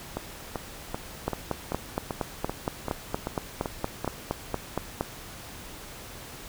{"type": "two click trains", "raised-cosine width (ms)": 1, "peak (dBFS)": [-15, -12], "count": [11, 17], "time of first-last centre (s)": [[0.17, 4.046], [1.28, 5.01]], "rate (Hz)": [2.58, 4.29], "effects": ["pink hiss -43 dBFS RMS until 6.48 s"]}